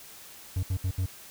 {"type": "tone bursts at uneven times", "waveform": "triangle", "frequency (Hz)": 92.5, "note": "F#2", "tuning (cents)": 0, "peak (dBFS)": -23, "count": 4, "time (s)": [[0.56, 0.63], [0.7, 0.77], [0.84, 0.91], [0.98, 1.06]], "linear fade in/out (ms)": 5, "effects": ["white hiss -48 dBFS RMS until 1.3 s"]}